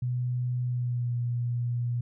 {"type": "tone with pitch glide", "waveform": "sine", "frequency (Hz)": [124, 120.54], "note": ["B2", "B2"], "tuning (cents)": [7, -42], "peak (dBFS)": -26, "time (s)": [0.02, 2.01], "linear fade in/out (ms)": 5, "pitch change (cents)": -49, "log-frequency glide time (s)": [0.64, 1.15], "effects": []}